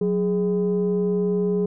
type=tone pair together; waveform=sine; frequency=183.3 / 415.2 Hz; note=F#3 / G#4; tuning=-16 / 0 cents; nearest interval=octave + major second; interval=1416 cents; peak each=-21 / -20 dBFS; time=0.01-1.66 s; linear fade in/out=5 ms; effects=tanh soft clip ceiling -14 dBFS